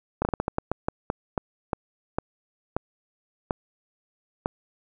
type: slowing click train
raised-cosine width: 1 ms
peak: -10 dBFS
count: 16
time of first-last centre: 0.22-4.459 s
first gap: 30 ms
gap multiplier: 1.28
effects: none